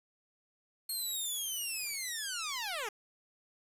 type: linear sweep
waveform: 10% pulse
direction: down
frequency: 4294 to 392.8 Hz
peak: -27 dBFS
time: 0.89-2.89 s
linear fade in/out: 5 ms
effects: resampled to 32000 Hz + 9-bit